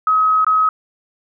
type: tone with dropouts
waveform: sine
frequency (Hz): 1273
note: D#6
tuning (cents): +39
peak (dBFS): -11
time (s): 0.07-0.69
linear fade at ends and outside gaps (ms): 2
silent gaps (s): 0.446-0.466
effects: none